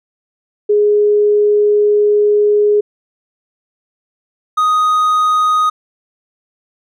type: tone pair in turn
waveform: sine / triangle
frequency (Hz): 416.1 / 1246.9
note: G#4 / D#6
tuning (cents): +3 / +3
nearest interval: octave + perfect fifth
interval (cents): 1900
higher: second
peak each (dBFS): -8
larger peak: neither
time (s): 0.69-2.81 / 4.57-5.7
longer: first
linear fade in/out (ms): 10
effects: none